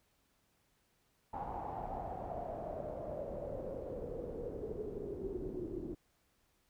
pink noise with low-pass filter sweep, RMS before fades -42 dBFS, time 1.33-5.95 s, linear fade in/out 10 ms, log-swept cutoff 860 to 340 Hz, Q 7.6, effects pink hiss -75 dBFS RMS until 6.69 s

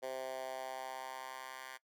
10% pulse tone with high-pass filter sweep, 130.81 Hz, C3, in tune, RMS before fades -44 dBFS, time 0.02-1.78 s, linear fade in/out 20 ms, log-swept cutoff 520 to 1300 Hz, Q 2.8, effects noise-tail reverb RT60 0.1 s tail -21 dB re dry

